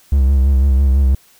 triangle tone with vibrato, 67.5 Hz, C#2, 45 cents flat, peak -7 dBFS, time 0.12-1.15 s, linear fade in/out 5 ms, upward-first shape sine, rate 6 Hz, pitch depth 65 cents each way, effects white hiss -50 dBFS RMS until 1.39 s

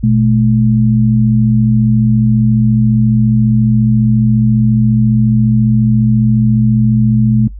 sine tone pair together, 120.9 / 215.4 Hz, B2 / A3, -36 / -37 cents, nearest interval minor seventh, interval 999 cents, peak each -10 dBFS, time 0.03-7.48 s, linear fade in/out 10 ms, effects noise-tail reverb RT60 0.1 s tail -20 dB re dry + added 50 Hz sine -25 dBFS peak until 7.59 s

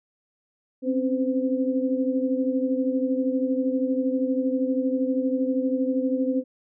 sine tone cluster, 260 / 272.6 / 512 Hz, C4 / C#4 / C5, -11 / -29 / -38 cents, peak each -24 / -27 / -27 dBFS, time 0.82-6.44 s, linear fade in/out 50 ms, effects none

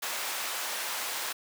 pink high-pass noise, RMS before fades -34 dBFS, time 0.02-1.33 s, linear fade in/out 10 ms, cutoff 860 Hz, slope 12 dB/octave, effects none

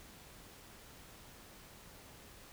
silence, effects pink hiss -56 dBFS RMS until 2.52 s

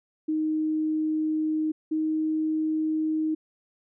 sine tone pair in turn, 311.4 / 313.1 Hz, D#4 / D#4, +2 / +11 cents, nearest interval unison, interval 9 cents, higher second, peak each -23 dBFS, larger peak neither, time 0.28-1.72 / 1.91-3.35 s, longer neither, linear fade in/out 10 ms, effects none

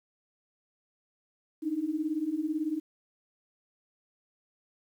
sine beating tone pair, 297.3 / 315.3 Hz, D4 / D#4, +21 / +23 cents, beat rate 18 Hz, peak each -33 / -30 dBFS, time 1.62-2.8 s, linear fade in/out 20 ms, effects 10-bit

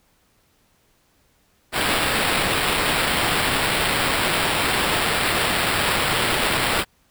white noise with sample-and-hold, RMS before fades -21 dBFS, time 1.72-6.85 s, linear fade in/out 50 ms, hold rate 6300 Hz, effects pink hiss -62 dBFS RMS until 7.1 s

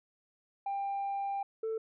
sine tone pair in turn, 794 / 444.2 Hz, G5 / A4, +22 / +16 cents, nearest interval minor seventh, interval 1006 cents, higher first, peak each -30 / -30 dBFS, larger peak neither, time 0.66-1.43 / 1.63-1.78 s, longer first, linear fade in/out 5 ms, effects tanh soft clip ceiling -30 dBFS

